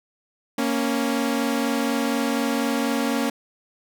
sawtooth tone pair together, 233.1 / 277.2 Hz, A#3 / C#4, 0 / 0 cents, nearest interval minor third, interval 300 cents, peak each -20 dBFS, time 0.58-3.3 s, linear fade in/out 5 ms, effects none

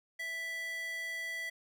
square tone with high-pass filter, 659.3 Hz, E5, in tune, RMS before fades -39 dBFS, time 0.19-1.5 s, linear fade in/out 10 ms, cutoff 1700 Hz, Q 9.3, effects none

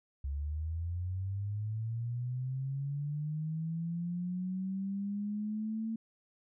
sine linear sweep, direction up, 68 to 225.4 Hz, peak -33 dBFS, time 0.24-5.96 s, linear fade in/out 5 ms, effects none

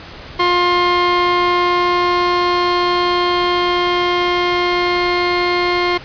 sawtooth tone pair together, 353.7 / 1061 Hz, F4 / C6, +22 / +24 cents, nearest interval octave + perfect fifth, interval 1902 cents, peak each -12 dBFS, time 0.39-5.98 s, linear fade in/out 10 ms, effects pink hiss -34 dBFS RMS until 6.04 s + resampled to 11025 Hz

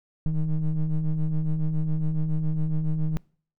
triangle ring-modulated tone, 76.7 Hz, D#2, 24 cents flat, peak -16 dBFS, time 0.26-3.17 s, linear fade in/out 0 ms, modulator 80.3 Hz, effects noise-tail reverb RT60 0.5 s tail -26 dB re dry

